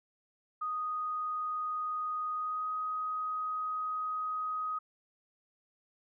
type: tone with pitch glide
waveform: sine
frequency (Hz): 1243 to 1255.3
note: D#6 to D#6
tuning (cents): -2 to +15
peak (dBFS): -32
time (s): 0.61-4.79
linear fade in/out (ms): 10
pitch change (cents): +17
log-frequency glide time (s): 2.35-2.69
effects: none